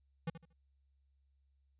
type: tone with echo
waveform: square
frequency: 164.81 Hz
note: E3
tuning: in tune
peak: -35 dBFS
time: 0.27-0.3 s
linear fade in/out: 5 ms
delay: 77 ms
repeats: 3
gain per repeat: -12 dB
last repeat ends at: 0.531 s
effects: added 68 Hz sine -70 dBFS peak until 1.79 s + resampled to 8000 Hz